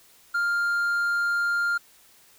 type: tone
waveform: triangle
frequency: 1400 Hz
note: F6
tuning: 4 cents sharp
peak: -20 dBFS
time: 0.34-1.78 s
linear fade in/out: 10 ms
effects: white hiss -56 dBFS RMS until 2.38 s

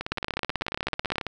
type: two click trains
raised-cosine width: 0.3 ms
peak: -14 / -10 dBFS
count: 24 / 18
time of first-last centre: 0.01-1.267 / 0.12-1.183 s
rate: 18.3 / 16 Hz
effects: none

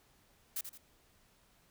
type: noise with echo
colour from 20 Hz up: blue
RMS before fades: -37 dBFS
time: 0.56-0.61 s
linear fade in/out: 5 ms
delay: 84 ms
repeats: 2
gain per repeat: -8 dB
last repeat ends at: 0.778 s
effects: pink hiss -68 dBFS RMS until 1.7 s

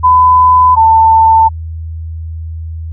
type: tone pair in turn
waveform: sine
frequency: 1005 / 892.8 Hz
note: B5 / A5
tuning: +30 / +25 cents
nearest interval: major second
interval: 205 cents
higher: first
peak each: -3 dBFS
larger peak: neither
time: 0.03-0.76 / 0.76-1.49 s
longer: neither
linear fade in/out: 20 ms
effects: added 81 Hz sine -19 dBFS peak until 2.92 s

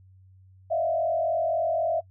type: tone with frequency modulation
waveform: sine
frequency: 659.3 Hz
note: E5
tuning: in tune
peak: -22 dBFS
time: 0.7-2.01 s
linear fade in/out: 20 ms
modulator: 43.8 Hz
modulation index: 1
effects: noise-tail reverb RT60 0.1 s tail -24 dB re dry + added 94 Hz sine -51 dBFS peak until 2.1 s

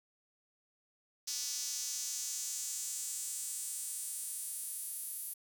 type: tone with high-pass filter sweep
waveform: square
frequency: 132.5 Hz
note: C3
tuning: 22 cents sharp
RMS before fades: -40 dBFS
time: 1.27-5.34 s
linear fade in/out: 10 ms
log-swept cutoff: 5600 to 11000 Hz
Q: 3
effects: none

